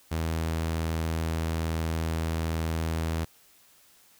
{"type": "tone", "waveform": "sawtooth", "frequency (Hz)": 81.2, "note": "E2", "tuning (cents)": -26, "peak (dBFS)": -23, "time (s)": [0.11, 3.25], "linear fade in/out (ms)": 10, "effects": ["white hiss -59 dBFS RMS until 4.19 s"]}